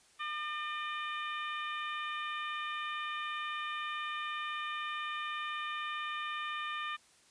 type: harmonic tone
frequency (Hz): 603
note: D5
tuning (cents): +46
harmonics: 2 / 3 / 4 / 5 / 6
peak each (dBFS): -38 / -42 / -44 / -46 / -48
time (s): 0.19-6.97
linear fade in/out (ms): 20
effects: white hiss -64 dBFS RMS until 7.3 s + resampled to 22050 Hz